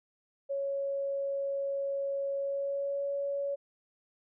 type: tone with pitch glide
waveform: sine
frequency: 554.4 to 561.5 Hz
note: C#5 to C#5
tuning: 0 to +22 cents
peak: -30 dBFS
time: 0.49-3.56 s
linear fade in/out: 20 ms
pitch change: +22 cents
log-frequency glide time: 2.36-3.07 s
effects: none

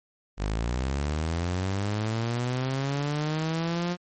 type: linear sweep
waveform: sawtooth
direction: up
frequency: 48.23 to 178 Hz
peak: -22 dBFS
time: 0.37-3.97 s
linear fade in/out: 50 ms
effects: MP3 32 kbps

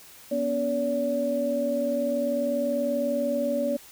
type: tone cluster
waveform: sine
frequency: 243.5 / 283.8 / 571 Hz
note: B3 / C#4 / D5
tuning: -24 / +41 / -49 cents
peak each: -29 / -32 / -25 dBFS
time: 0.31-3.77 s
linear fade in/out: 10 ms
effects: white hiss -49 dBFS RMS until 3.91 s

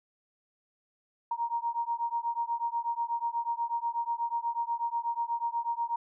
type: beating tone pair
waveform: sine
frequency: 932.3 / 940.5 Hz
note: A#5 / A#5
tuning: 0 / +15 cents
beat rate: 8.2 Hz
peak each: -32 / -32 dBFS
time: 1.31-5.96 s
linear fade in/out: 5 ms
effects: none

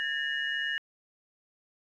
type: tone cluster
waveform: sine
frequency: 1665 / 1807 / 2890 Hz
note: G#6 / A6 / F#7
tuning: +4 / +46 / -41 cents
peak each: -34 / -31 / -34 dBFS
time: 0-0.78 s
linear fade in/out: 0 ms
effects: tanh soft clip ceiling -20 dBFS

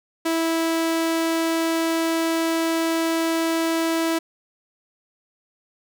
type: tone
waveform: sawtooth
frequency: 327.9 Hz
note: E4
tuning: 9 cents flat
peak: -16 dBFS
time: 0.25-4.19 s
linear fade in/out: 10 ms
effects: none

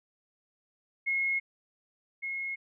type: tone pair in turn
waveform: sine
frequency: 2164 / 2164 Hz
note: C#7 / C#7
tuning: -42 / -42 cents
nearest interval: unison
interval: 0 cents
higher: neither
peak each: -26 / -32 dBFS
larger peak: first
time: 1.06-1.4 / 2.22-2.56 s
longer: neither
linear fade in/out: 20 ms
effects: none

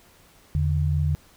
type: tone pair together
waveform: sine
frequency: 82.41 / 146.83 Hz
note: E2 / D3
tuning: 0 / 0 cents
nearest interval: minor seventh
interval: 1000 cents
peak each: -22 / -23 dBFS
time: 0.55-1.15 s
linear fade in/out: 0 ms
effects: pink hiss -55 dBFS RMS until 1.36 s

